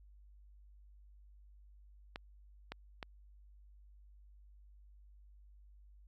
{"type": "clicks", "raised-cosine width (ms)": 0.3, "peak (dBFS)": -26, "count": 3, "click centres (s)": [2.159, 2.72, 3.028], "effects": ["added 50 Hz sine -57 dBFS peak until 6.07 s"]}